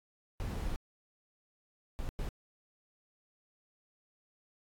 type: noise bursts at uneven times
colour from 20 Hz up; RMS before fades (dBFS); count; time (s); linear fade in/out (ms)
brown; -36; 3; 0.4-0.76 / 1.99-2.09 / 2.19-2.29; 0
effects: AAC 64 kbps